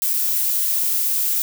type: noise with dropouts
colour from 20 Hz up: violet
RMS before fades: -20 dBFS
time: 0.02-1.42 s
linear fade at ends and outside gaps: 0 ms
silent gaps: 0.134-0.138 s
effects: none